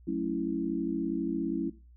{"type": "chord", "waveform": "sine", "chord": "F# minor seventh", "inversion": "none", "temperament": "equal", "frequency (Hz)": [185, 220, 277.2, 329.6], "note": ["F#3", "A3", "C#4", "E4"], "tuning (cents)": [0, 0, 0, 0], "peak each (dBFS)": [-35, -37, -33, -32], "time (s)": [0.07, 1.7], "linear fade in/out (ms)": 10, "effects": ["noise-tail reverb RT60 0.3 s tail -17 dB re dry", "added 60 Hz sine -52 dBFS peak until 1.96 s"]}